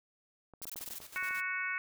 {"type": "clicks", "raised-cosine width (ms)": 1, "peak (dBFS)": -39, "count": 10, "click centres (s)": [0.537, 0.617, 0.654, 0.759, 0.811, 0.877, 0.908, 1.003, 1.227, 1.309]}
{"type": "noise bursts", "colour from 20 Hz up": "blue", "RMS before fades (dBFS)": -42, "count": 8, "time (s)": [0.62, 0.984], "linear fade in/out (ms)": 0, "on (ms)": 28, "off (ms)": 20}
{"type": "noise with tremolo", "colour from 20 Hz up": "white", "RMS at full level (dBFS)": -49, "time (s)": [0.79, 1.42], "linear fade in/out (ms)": 20, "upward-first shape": "square", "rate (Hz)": 9, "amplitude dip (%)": 65}
{"type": "harmonic tone", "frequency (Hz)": 370, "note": "F#4", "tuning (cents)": 0, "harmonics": [3, 4, 5, 6, 7], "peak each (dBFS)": [-43, -37, -41, -37, -44], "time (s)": [1.16, 1.78], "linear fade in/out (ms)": 0}
{"effects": []}